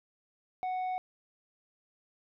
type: tone with tanh clipping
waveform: sine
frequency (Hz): 740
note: F#5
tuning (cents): 0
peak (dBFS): -32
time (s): 0.63-0.98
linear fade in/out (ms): 0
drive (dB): 5
effects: none